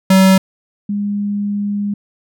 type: tone pair in turn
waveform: square / sine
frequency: 190 / 204 Hz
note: F#3 / G#3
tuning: +46 / -31 cents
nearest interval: minor second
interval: 123 cents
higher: second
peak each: -7 / -16 dBFS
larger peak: first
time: 0.1-0.38 / 0.89-1.94 s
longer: second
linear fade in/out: 5 ms
effects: none